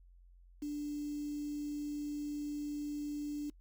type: tone with quantisation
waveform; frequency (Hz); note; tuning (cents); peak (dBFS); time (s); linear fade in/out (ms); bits
sine; 293.8; D4; +1; -36; 0.62-3.5; 5; 9
effects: noise-tail reverb RT60 0.1 s tail -25 dB re dry + added 44 Hz sine -57 dBFS peak until 3.6 s